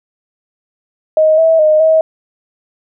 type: tone with pitch steps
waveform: sine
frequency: 626 / 649 / 617 / 638 Hz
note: D#5 / E5 / D#5 / D#5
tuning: +10 / -27 / -15 / +43 cents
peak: -6 dBFS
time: 1.17-2.01 s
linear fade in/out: 2 ms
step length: 210 ms
effects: none